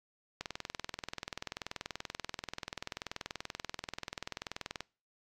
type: click train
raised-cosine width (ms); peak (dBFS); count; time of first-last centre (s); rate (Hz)
0.2; -20; 92; 0.41-4.806; 20.7
effects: noise-tail reverb RT60 0.4 s tail -26 dB re dry + AAC 64 kbps